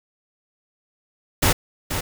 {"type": "noise with echo", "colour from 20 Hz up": "pink", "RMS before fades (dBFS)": -17, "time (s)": [1.42, 1.53], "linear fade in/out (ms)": 10, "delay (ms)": 480, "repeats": 1, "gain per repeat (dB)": -8, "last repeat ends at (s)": 2.01, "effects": []}